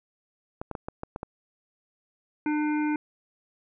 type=clicks; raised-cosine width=1 ms; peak=-19 dBFS; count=7; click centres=0.615 / 0.713 / 0.752 / 0.885 / 1.034 / 1.161 / 1.231 s
type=harmonic tone; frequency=301 Hz; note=D4; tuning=43 cents sharp; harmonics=1 / 3 / 5 / 7 / 8; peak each=-24 / -34 / -38 / -41 / -42 dBFS; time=2.46-2.96 s; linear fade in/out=2 ms
effects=none